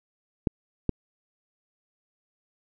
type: clicks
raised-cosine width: 3 ms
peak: -9 / -10 dBFS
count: 2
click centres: 0.472 / 0.893 s
effects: none